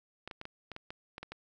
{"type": "clicks", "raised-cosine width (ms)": 0.3, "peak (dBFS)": -26, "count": 10, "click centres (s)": [0.276, 0.312, 0.414, 0.454, 0.717, 0.764, 0.905, 1.181, 1.23, 1.32], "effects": []}